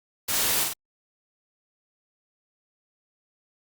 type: noise with echo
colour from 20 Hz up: white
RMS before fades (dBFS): -26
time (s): 0.28-0.64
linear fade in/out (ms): 10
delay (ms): 48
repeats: 2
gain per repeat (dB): -3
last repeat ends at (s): 0.736
effects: Opus 48 kbps